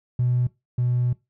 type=tone pair in turn; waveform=triangle; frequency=123.47 / 122.96 Hz; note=B2 / B2; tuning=0 / -7 cents; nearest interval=unison; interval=7 cents; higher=first; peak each=-15 / -16 dBFS; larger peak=first; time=0.19-0.47 / 0.78-1.13 s; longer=second; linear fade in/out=5 ms; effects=noise-tail reverb RT60 0.2 s tail -22 dB re dry + tanh soft clip ceiling -15 dBFS